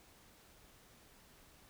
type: silence
effects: pink hiss -63 dBFS RMS until 1.69 s